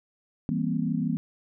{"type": "chord", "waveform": "sine", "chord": "C dominant seventh", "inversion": "first", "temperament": "just", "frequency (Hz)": [163.52, 196.22, 235.5, 261.6], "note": ["E3", "G3", "Bb3", "C4"], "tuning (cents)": [-14, 2, 18, 0], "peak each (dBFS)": [-29, -31, -29, -31], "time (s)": [0.49, 1.17], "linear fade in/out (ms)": 0, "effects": []}